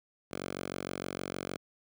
5% pulse tone with high-pass filter, 46.49 Hz, F#1, 9 cents sharp, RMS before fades -39 dBFS, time 0.31-1.57 s, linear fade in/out 10 ms, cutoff 150 Hz, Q 0.56, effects none

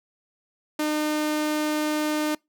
sawtooth tone, 303.7 Hz, D#4, 42 cents flat, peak -19 dBFS, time 0.79-2.35 s, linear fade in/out 5 ms, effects noise-tail reverb RT60 0.2 s tail -26 dB re dry

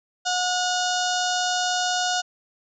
harmonic tone, 726 Hz, F#5, 33 cents flat, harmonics 1 / 2 / 4 / 5 / 6 / 7 / 8 / 9 / 10, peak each -25 / -28 / -31 / -32 / -33 / -33 / -34 / -35 / -35 dBFS, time 0.25-2.22 s, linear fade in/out 20 ms, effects none

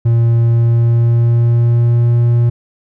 triangle tone with pitch glide, 116.54 to 118.78 Hz, A#2 to A#2, 0 to +33 cents, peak -6 dBFS, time 0.05-2.5 s, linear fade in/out 10 ms, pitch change +33 cents, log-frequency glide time 0.43-2.15 s, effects none

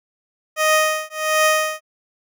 15% pulse tone with tremolo, 622.3 Hz, D#5, in tune, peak -6 dBFS, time 0.56-1.81 s, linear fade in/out 50 ms, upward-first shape triangle, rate 1.4 Hz, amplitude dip 100%, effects none

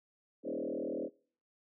sine tone with frequency modulation, 409.5 Hz, G#4, 24 cents flat, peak -34 dBFS, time 0.43-1.1 s, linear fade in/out 50 ms, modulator 40.4 Hz, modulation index 4.1, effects noise-tail reverb RT60 0.5 s tail -25 dB re dry

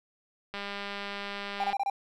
click train, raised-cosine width 0.3 ms, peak -21 dBFS, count 240, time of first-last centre 0.54-1.729 s, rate 201 Hz
triangle tone bursts, 795 Hz, G5, 24 cents sharp, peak -24 dBFS, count 5, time 1.6-1.899 s, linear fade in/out 2 ms, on 39 ms, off 26 ms
effects none

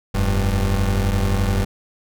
30% pulse tone pair together, 43.19 / 98 Hz, F1 / G2, -18 / 0 cents, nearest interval octave + major second, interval 1418 cents, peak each -17 dBFS, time 0.14-1.65 s, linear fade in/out 10 ms, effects none

